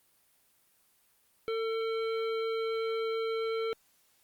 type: harmonic tone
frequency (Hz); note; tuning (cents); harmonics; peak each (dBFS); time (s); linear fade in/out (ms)
449.3; A4; +36; 1 / 3 / 5 / 7 / 9; -30 / -40 / -44 / -47 / -49; 1.48-3.73; 0
effects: white hiss -68 dBFS RMS until 4.23 s + Opus 32 kbps